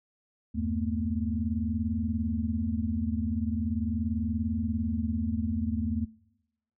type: tone cluster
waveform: sine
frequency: 80.2 / 97.5 / 221.3 / 241.7 Hz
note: E2 / G2 / A3 / B3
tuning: -47 / -9 / +10 / -37 cents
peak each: -32 / -37 / -31 / -34 dBFS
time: 0.54-6.06 s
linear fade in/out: 20 ms
effects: noise-tail reverb RT60 0.9 s tail -23 dB re dry